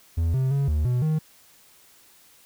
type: tone with pitch steps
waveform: triangle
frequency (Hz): 82.8 / 131.4 / 139.3 / 75.7 / 123.8 / 156.1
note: E2 / C3 / C#3 / D#2 / B2 / D#3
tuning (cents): +8 / +8 / +9 / -47 / +5 / +6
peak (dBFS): -18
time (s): 0.17-1.19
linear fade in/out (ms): 10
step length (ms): 170
effects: white hiss -55 dBFS RMS until 2.45 s